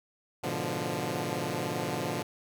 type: chord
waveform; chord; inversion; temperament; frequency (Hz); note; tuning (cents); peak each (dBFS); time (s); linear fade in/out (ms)
10% pulse; G# diminished seventh; none; equal with one note detuned; 105.64 / 123.47 / 146.83 / 174.61; G#2 / B2 / D3 / F3; +30 / 0 / 0 / 0; -31 / -28 / -27 / -27; 0.43-2.23; 10
effects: none